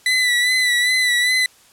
30% pulse tone with vibrato, 1985 Hz, B6, 8 cents sharp, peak -12 dBFS, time 0.06-1.46 s, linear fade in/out 2 ms, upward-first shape sine, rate 2.5 Hz, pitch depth 40 cents each way, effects white hiss -51 dBFS RMS until 1.72 s + low-pass 11000 Hz 12 dB/octave

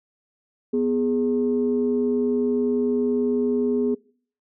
sine tone pair together, 246.9 / 415.3 Hz, B3 / G#4, 0 / 0 cents, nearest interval major sixth, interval 900 cents, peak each -21 dBFS, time 0.73-3.95 s, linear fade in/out 10 ms, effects noise-tail reverb RT60 0.5 s tail -24 dB re dry + tanh soft clip ceiling -12 dBFS

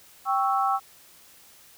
sine chord, C# diminished, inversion second, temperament equal, 784 / 1108.7 / 1318.5 Hz, G5 / C#6 / E6, 0 / 0 / 0 cents, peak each -24 / -27 / -26 dBFS, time 0.25-0.8 s, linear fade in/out 50 ms, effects white hiss -53 dBFS RMS until 1.77 s

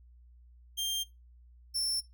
sawtooth tone pair in turn, 3186 / 5381 Hz, G7 / E8, +27 / +35 cents, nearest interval major sixth, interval 908 cents, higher second, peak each -27 dBFS, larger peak neither, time 0.77-1.04 / 1.74-2.01 s, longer neither, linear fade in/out 20 ms, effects noise-tail reverb RT60 0.2 s tail -18 dB re dry + added 60 Hz sine -54 dBFS peak until 2.13 s

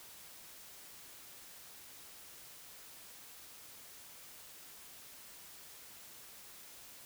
silence, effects white hiss -54 dBFS RMS until 7.05 s

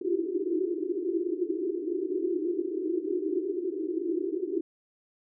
pink band-pass noise, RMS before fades -30 dBFS, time 0.01-4.61 s, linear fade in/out 5 ms, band 320 to 390 Hz, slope 96 dB/octave, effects none

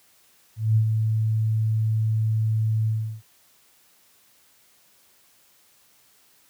sine tone with ADSR envelope, 110 Hz, A2, in tune, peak -14 dBFS, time 0.56-3.22 s, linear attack 200 ms, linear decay 86 ms, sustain -5 dB, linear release 350 ms, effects white hiss -59 dBFS RMS until 6.49 s + high-pass 60 Hz 12 dB/octave

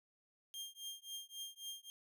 sawtooth tone with tremolo, 3203 Hz, G7, 37 cents sharp, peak -39 dBFS, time 0.54-1.9 s, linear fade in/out 0 ms, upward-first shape triangle, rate 3.7 Hz, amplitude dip 100%, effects none

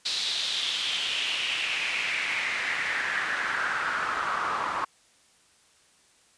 pink noise with band-pass filter sweep, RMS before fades -29 dBFS, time 0.05-4.85 s, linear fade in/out 10 ms, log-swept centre 4100 to 1100 Hz, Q 4, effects white hiss -61 dBFS RMS until 6.37 s + resampled to 22050 Hz

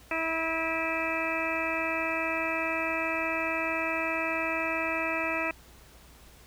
harmonic tone with a mistuned harmonic, 324.7 Hz, E4, 26 cents flat, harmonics 1 / 2 / 3 / 4 / 5 / 6 / 7 / 8, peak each -36 / -34 / -37 / -36 / -40 / -36 / -35 / -34 dBFS, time 0.11-5.51 s, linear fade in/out 2 ms, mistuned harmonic 7, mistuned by +63 cents, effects added 60 Hz sine -55 dBFS peak until 6.46 s + pink hiss -55 dBFS RMS until 6.46 s

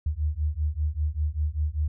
sine beating tone pair, 73.42 / 78.52 Hz, D2 / D#2, 0 / +16 cents, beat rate 5.1 Hz, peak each -27 dBFS, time 0.06-1.88 s, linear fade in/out 5 ms, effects none

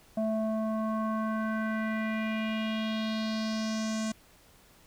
square tone with low-pass filter sweep, 219.2 Hz, A3, 6 cents flat, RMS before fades -31 dBFS, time 0.17-4.12 s, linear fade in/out 5 ms, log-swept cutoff 650 to 7300 Hz, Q 3, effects pink hiss -59 dBFS RMS until 4.86 s

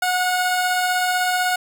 25% pulse tone pair together, 730 / 1444.1 Hz, F#5 / F#6, -24 / -42 cents, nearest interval octave, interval 1182 cents, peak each -15 / -23 dBFS, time 0.02-1.56 s, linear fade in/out 5 ms, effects none

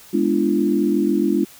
sine chord, G# diminished seventh, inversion none, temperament equal with one note detuned, 207.7 / 246.9 / 293.7 / 341.3 Hz, G#3 / B3 / D4 / F4, 0 / 0 / 0 / -40 cents, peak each -21 / -24 / -20 / -20 dBFS, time 0.13-1.45 s, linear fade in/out 10 ms, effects white hiss -45 dBFS RMS until 1.59 s

